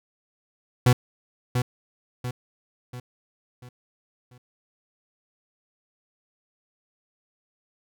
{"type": "tone with echo", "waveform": "40% pulse", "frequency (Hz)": 123.9, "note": "B2", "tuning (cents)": 6, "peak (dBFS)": -13, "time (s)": [0.86, 0.93], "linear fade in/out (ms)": 5, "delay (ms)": 690, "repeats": 5, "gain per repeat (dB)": -7, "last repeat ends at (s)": 4.38, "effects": []}